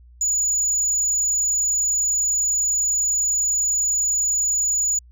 sine tone, 6910 Hz, A8, 32 cents flat, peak -16 dBFS, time 0.21-4.99 s, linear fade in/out 5 ms, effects tanh soft clip ceiling -16 dBFS + added 60 Hz sine -45 dBFS peak until 5.11 s

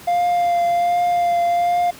triangle tone with vibrato, 698.5 Hz, F5, in tune, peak -13 dBFS, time 0.07-1.91 s, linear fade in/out 10 ms, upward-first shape triangle, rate 1.3 Hz, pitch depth 18 cents each way, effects pink hiss -40 dBFS RMS until 1.99 s + high-pass 80 Hz 12 dB/octave

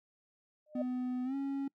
sine tone with exponential growth, 607 Hz, D#5, 43 cents flat, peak -31 dBFS, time 0.66-0.82 s, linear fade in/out 5 ms, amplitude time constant 34 ms
triangle tone with pitch glide, 251.2 to 275.5 Hz, B3 to C#4, +30 to -11 cents, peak -31 dBFS, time 0.75-1.68 s, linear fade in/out 5 ms, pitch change +159 cents, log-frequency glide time 1.24-1.35 s
effects noise-tail reverb RT60 0.1 s tail -25 dB re dry

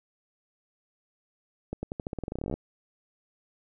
accelerating click train, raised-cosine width 2 ms, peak -19 dBFS, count 20, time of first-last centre 1.73-2.54 s, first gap 100 ms, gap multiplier 0.89, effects none

